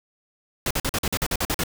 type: noise bursts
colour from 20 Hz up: pink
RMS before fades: -24 dBFS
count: 11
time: 0.66-1.637 s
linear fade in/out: 2 ms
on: 47 ms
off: 46 ms
effects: none